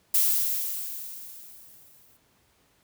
violet noise with exponential decay, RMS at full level -20 dBFS, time 0.14-2.17 s, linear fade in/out 5 ms, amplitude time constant 440 ms, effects pink hiss -65 dBFS RMS until 2.83 s + high-pass 60 Hz 12 dB/octave

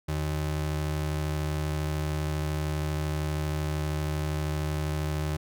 square ring-modulated tone, 116.54 Hz, A#2, in tune, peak -25 dBFS, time 0.08-5.37 s, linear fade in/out 10 ms, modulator 36.4 Hz, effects none

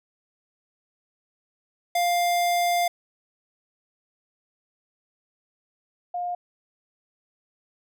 square / sine tone pair in turn, 700 / 709 Hz, F5 / F5, +4 / +26 cents, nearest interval unison, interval 22 cents, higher second, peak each -21 / -26 dBFS, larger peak first, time 1.95-2.88 / 6.14-6.35 s, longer first, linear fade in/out 5 ms, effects none

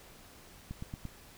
click train, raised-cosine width 5 ms, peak -27 dBFS, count 4, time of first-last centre 0.71-1.053 s, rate 8.74 Hz, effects pink hiss -55 dBFS RMS until 1.37 s

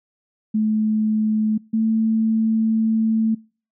sine tone pair in turn, 216.1 / 221.9 Hz, A3 / A3, -31 / +15 cents, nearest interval unison, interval 46 cents, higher second, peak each -16 dBFS, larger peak neither, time 0.54-1.58 / 1.73-3.35 s, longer second, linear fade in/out 10 ms, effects noise-tail reverb RT60 0.4 s tail -26 dB re dry

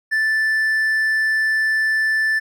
triangle tone, 1760 Hz, A6, in tune, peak -14 dBFS, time 0.11-2.4 s, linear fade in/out 20 ms, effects none

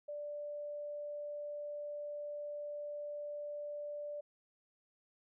sine tone, 587.3 Hz, D5, in tune, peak -40 dBFS, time 0.08-4.21 s, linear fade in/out 10 ms, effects none

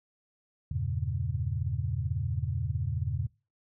sine chord, E diminished seventh, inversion none, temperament equal, 82.41 / 98 / 116.54 / 138.59 Hz, E2 / G2 / Bb2 / Db3, 0 / 0 / 0 / 0 cents, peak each -34 dBFS, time 0.71-3.27 s, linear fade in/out 5 ms, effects noise-tail reverb RT60 0.3 s tail -23 dB re dry

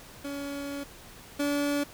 30% pulse tone pair in turn, 282.2 / 287.6 Hz, C#4 / D4, +31 / -36 cents, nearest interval unison, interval 33 cents, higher second, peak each -31 / -23 dBFS, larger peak second, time 0.24-0.84 / 1.39-1.84 s, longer first, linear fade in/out 10 ms, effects pink hiss -49 dBFS RMS until 1.93 s

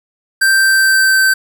square tone with pitch glide, 1568 to 1548.2 Hz, G6 to G6, 0 to -22 cents, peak -9 dBFS, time 0.41-1.34 s, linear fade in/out 10 ms, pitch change -22 cents, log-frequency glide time 0.54-1.2 s, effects 7-bit

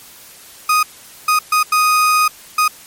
35% pulse tone bursts at uneven times, 1244.5 Hz, D#6, in tune, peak -9 dBFS, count 5, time 0.69-0.83 / 1.28-1.39 / 1.52-1.63 / 1.72-2.28 / 2.58-2.68 s, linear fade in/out 5 ms, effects white hiss -40 dBFS RMS until 2.86 s + MP3 64 kbps

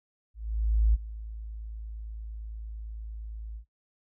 sine tone with ADSR envelope, 54.4 Hz, A1, 19 cents flat, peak -18 dBFS, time 0.34-3.65 s, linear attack 600 ms, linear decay 26 ms, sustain -18 dB, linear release 89 ms, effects noise-tail reverb RT60 0.1 s tail -19 dB re dry

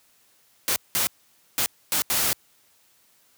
white noise bursts at uneven times, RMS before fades -23 dBFS, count 5, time 0.68-0.76 / 0.95-1.07 / 1.58-1.66 / 1.92-2.02 / 2.1-2.33 s, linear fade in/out 0 ms, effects white hiss -61 dBFS RMS until 3.37 s + high-pass 60 Hz 12 dB/octave

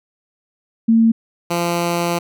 sine / 10% pulse tone pair in turn, 226.6 / 172.01 Hz, A#3 / F3, -49 / -26 cents, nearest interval perfect fourth, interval 477 cents, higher first, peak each -9 dBFS, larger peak neither, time 0.88-1.12 / 1.5-2.19 s, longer second, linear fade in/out 10 ms, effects none

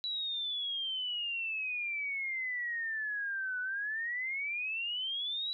sine exponential two-way sweep, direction down then up, 3951 to 1480 to 3951 Hz, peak -33 dBFS, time 0.04-5.53 s, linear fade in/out 0 ms, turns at 3.6 s, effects none

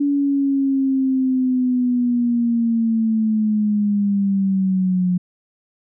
sine linear sweep, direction down, 286.3 to 178.8 Hz, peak -15 dBFS, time 0-5.18 s, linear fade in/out 10 ms, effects none

